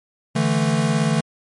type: chord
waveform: square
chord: D suspended second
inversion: none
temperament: equal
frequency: 146.83 / 164.81 / 220 Hz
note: D3 / E3 / A3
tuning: 0 / 0 / 0 cents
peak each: -22 dBFS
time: 0.35-1.21 s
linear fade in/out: 10 ms
effects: MP3 48 kbps